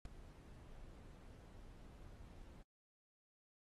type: noise with ADSR envelope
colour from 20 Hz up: brown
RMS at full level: -40 dBFS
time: 0.05-2.63 s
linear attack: 4 ms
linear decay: 8 ms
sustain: -17 dB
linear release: 14 ms
effects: AAC 32 kbps